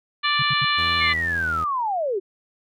harmonic tone, 587.3 Hz, D5, in tune, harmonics 2 / 3 / 4 / 5 / 6 / 7, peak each -23 / -25 / -26 / -27 / -28 / -28 dBFS, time 0.23-1.14 s, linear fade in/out 20 ms
sine tone bursts, 138.59 Hz, C#3, in tune, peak -25 dBFS, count 3, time 0.39-0.649 s, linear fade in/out 5 ms, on 35 ms, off 77 ms
sawtooth tone with vibrato, 82.41 Hz, E2, in tune, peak -27 dBFS, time 0.77-1.65 s, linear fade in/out 20 ms, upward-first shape square, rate 2.3 Hz, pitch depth 41 cents each way
sine linear sweep, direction down, 2204 to 356.6 Hz, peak -21 dBFS, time 1-2.2 s, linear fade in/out 20 ms
effects none

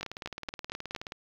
two click trains, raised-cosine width 0.2 ms, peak -16 / -20 dBFS, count 5 / 22, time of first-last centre 0.03-0.95 / 0.01-1.121 s, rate 4.35 / 18.9 Hz, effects low-pass 5000 Hz 12 dB/octave + 8-bit

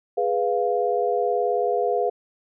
sine chord, F diminished, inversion first, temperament equal, 415.3 / 493.9 / 698.5 Hz, Ab4 / Cb5 / F5, 0 / 0 / 0 cents, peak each -24 dBFS, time 0.17-2.1 s, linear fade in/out 10 ms, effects none

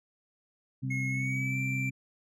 harmonic tone, 65.41 Hz, C2, in tune, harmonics 2 / 3 / 4, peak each -31 / -41 / -37 dBFS, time 0.82-1.91 s, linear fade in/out 20 ms
triangle tone with pitch glide, 2167 to 2350 Hz, C#7 to D7, -40 to +1 cents, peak -31 dBFS, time 0.9-1.9 s, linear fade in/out 10 ms, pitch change +141 cents, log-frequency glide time 1.09-1.58 s
effects none

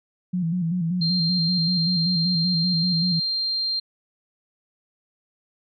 sine tone with vibrato, 172.6 Hz, F3, 20 cents flat, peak -21 dBFS, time 0.33-3.2 s, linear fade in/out 10 ms, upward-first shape square, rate 5.2 Hz, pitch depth 81 cents each way
sine tone, 4180 Hz, C8, 2 cents flat, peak -22 dBFS, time 1.01-3.8 s, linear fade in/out 10 ms
effects none

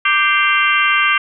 harmonic tone with a mistuned harmonic, 392.7 Hz, G4, 3 cents sharp, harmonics 3 / 4 / 5 / 6 / 7 / 8, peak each -17 / -17 / -18 / -21 / -19 / -23 dBFS, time 0.05-1.18 s, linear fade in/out 5 ms, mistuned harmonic 5, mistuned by +100 cents, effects none

